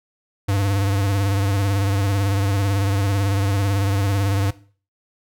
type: tone with vibrato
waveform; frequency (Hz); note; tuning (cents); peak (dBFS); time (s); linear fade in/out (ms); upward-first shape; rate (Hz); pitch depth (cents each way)
square; 99; G2; +18; -18; 0.48-4.51; 10; sine; 18; 53
effects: noise-tail reverb RT60 0.4 s tail -17 dB re dry